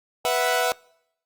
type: chord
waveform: sawtooth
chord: B suspended fourth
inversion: none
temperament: equal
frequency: 493.9 / 659.3 / 740 Hz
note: B4 / E5 / F#5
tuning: 0 / 0 / 0 cents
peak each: -21 dBFS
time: 0.25-0.72 s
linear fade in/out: 0 ms
effects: noise-tail reverb RT60 0.8 s tail -26 dB re dry + Opus 48 kbps